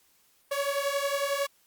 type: beating tone pair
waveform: sawtooth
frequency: 556 / 567 Hz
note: C#5 / C#5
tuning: +5 / +39 cents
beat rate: 11 Hz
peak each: -26 / -26 dBFS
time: 0.51-1.47 s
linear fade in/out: 10 ms
effects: white hiss -65 dBFS RMS until 1.66 s + Opus 48 kbps